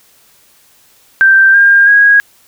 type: tone with pitch steps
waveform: sine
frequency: 1568 / 1606.5 / 1646 Hz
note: G6 / G6 / G#6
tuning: 0 / +42 / -16 cents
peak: -3 dBFS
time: 1.21-2.2 s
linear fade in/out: 0 ms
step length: 330 ms
effects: white hiss -48 dBFS RMS until 2.47 s